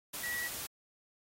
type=tone in noise; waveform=sine; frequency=1932 Hz; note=B6; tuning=39 cents flat; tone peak=-35 dBFS; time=0.23-0.48 s; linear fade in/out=10 ms; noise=white; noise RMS=-41 dBFS; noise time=0.13-0.67 s; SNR=+3 dB; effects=AAC 48 kbps